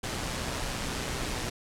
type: noise with amplitude modulation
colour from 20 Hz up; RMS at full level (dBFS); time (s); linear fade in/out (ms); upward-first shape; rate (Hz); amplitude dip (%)
pink; -31; 0.03-1.5; 10; sine; 124; 40
effects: low-pass 9000 Hz 12 dB/octave